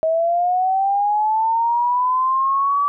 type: linear sweep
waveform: sine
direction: up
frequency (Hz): 635 to 1153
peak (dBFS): -15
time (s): 0.03-2.88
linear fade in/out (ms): 0
effects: none